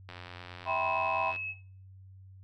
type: click train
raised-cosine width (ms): 0.3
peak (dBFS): -28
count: 114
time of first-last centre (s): 0.09-1.361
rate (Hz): 88.9
type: chord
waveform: sine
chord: C major seventh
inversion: first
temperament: just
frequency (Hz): 654.1 / 784.9 / 981.1 / 1046.5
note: E5 / G5 / B5 / C6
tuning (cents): -14 / +2 / -12 / 0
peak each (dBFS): -34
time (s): 0.65-1.34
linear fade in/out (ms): 50
type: tone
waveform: sine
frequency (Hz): 2581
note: E7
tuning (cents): -37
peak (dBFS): -34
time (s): 0.66-1.55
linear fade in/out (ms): 50
effects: noise-tail reverb RT60 0.5 s tail -18 dB re dry + added 95 Hz sine -49 dBFS peak until 2.43 s